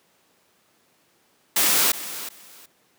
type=noise with echo; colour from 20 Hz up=white; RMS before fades=-19 dBFS; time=1.56-1.92 s; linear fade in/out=5 ms; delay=370 ms; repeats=2; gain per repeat=-14 dB; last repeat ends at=2.66 s; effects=pink hiss -62 dBFS RMS until 2.98 s + high-pass 200 Hz 12 dB/octave